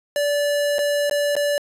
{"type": "tone with dropouts", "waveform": "square", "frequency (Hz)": 580, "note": "D5", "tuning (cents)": -22, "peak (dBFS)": -19, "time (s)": [0.16, 1.58], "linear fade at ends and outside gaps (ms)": 1, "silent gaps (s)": [[0.784, 0.79], [1.097, 1.111], [1.354, 1.365]], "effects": ["resampled to 32000 Hz"]}